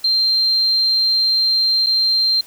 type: tone with dropouts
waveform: sine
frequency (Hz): 4161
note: C8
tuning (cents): -10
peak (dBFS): -13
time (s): 0.04-2.41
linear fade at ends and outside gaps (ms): 5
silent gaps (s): 1.863-1.867
effects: white hiss -44 dBFS RMS until 2.46 s